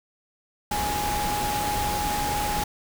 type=tone in noise; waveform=sine; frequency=830.6 Hz; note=G#5; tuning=in tune; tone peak=-26 dBFS; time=0.71-2.64 s; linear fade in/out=5 ms; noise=pink; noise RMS=-29 dBFS; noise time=0.71-2.64 s; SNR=0 dB; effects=none